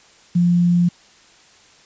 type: tone with quantisation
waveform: sine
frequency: 174.61 Hz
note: F3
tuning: in tune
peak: -12 dBFS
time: 0.35-0.89 s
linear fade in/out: 10 ms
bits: 7
effects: white hiss -50 dBFS RMS until 1.85 s + resampled to 16000 Hz